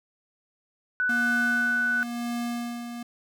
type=tone; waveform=sine; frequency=1490 Hz; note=F#6; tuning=12 cents sharp; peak=-22 dBFS; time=1-2.03 s; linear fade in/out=0 ms
type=tone with tremolo; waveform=square; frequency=238 Hz; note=A#3; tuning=36 cents sharp; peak=-28 dBFS; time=1.09-3.03 s; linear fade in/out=5 ms; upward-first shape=sine; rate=0.96 Hz; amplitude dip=55%
effects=none